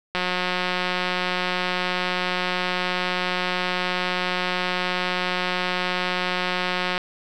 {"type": "click train", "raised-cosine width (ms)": 0.3, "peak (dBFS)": -8, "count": 1237, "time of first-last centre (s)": [0.15, 6.979], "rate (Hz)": 181, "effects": []}